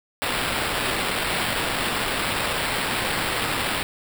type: noise with sample-and-hold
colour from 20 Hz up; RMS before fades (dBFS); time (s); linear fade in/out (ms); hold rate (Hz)
white; -25; 0.22-3.83; 0; 6300
effects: none